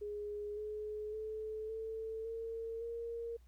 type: tone with pitch steps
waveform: sine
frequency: 415.3 / 424.8 / 434.4 / 444.3 / 454.5 / 464.8 Hz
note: G#4 / G#4 / A4 / A4 / A#4 / A#4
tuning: 0 / +39 / -22 / +17 / -44 / -5 cents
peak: -39 dBFS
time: 0.01-3.37 s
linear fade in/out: 10 ms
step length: 560 ms
effects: added 60 Hz sine -58 dBFS peak until 3.47 s + pink hiss -75 dBFS RMS until 3.47 s